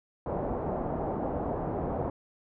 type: low-pass noise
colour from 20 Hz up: white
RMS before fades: -32 dBFS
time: 0.26-2.1 s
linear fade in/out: 2 ms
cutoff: 770 Hz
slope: 24 dB/octave
effects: none